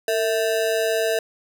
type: ring-modulated tone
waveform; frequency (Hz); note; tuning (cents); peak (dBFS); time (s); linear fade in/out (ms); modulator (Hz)
square; 554.4; C#5; 0; -17; 0.08-1.19; 2; 101
effects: none